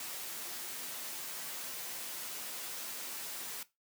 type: noise with comb filter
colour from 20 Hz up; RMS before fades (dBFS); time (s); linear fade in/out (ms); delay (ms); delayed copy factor
white; -42; 0-3.63; 2; 10; -0.55
effects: noise-tail reverb RT60 0.2 s tail -17 dB re dry + high-pass 200 Hz 12 dB/octave